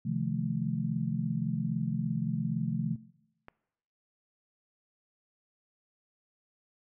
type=chord; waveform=sine; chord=F dominant seventh; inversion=second; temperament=just; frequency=130.96 / 157.15 / 174.61 / 218.3 Hz; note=C3 / Eb3 / F3 / A3; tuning=+2 / +18 / 0 / -13 cents; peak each=-34 dBFS; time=0.05-2.96 s; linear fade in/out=10 ms
type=click; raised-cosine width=0.5 ms; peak=-31 dBFS; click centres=3.484 s
effects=noise-tail reverb RT60 0.9 s tail -21 dB re dry